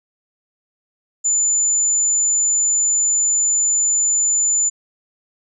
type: tone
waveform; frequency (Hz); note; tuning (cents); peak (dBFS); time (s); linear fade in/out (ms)
sine; 7040; A8; 0; -14; 1.24-4.7; 20
effects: none